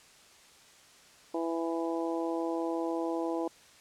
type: harmonic tone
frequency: 165.9 Hz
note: E3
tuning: 11 cents sharp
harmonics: 2 / 3 / 4 / 5 / 6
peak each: -32 / -36 / -38 / -40 / -42 dBFS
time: 1.34-3.48 s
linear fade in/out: 5 ms
effects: white hiss -57 dBFS RMS until 3.8 s + low-pass 8000 Hz 12 dB/octave